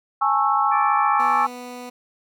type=chord; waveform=sine; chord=A major seventh; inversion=third; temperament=just; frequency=825 / 880 / 1100 / 1320 Hz; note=G#5 / A5 / C#6 / E6; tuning=-12 / 0 / -14 / +2 cents; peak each=-21 / -25 / -21 / -22 dBFS; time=0.21-1.47 s; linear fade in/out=10 ms
type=harmonic tone; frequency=584 Hz; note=D5; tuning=10 cents flat; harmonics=2 / 3 / 4; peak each=-27 / -31 / -33 dBFS; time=0.71-1.46 s; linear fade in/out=20 ms
type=tone; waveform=15% pulse; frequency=246.9 Hz; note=B3; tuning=in tune; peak=-27 dBFS; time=1.19-1.9 s; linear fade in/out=10 ms
effects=none